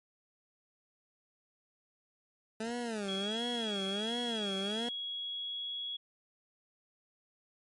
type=tone with vibrato; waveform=20% pulse; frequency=216 Hz; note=A3; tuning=32 cents flat; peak=-30 dBFS; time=2.6-4.89 s; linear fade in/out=5 ms; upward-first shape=sine; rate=1.4 Hz; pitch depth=200 cents each way
type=tone with pitch glide; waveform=sine; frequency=3322 to 3341 Hz; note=G#7 to G#7; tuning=0 to +10 cents; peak=-36 dBFS; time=3.08-5.97 s; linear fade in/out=10 ms; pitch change=+10 cents; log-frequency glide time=4.95-5.72 s
effects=MP3 48 kbps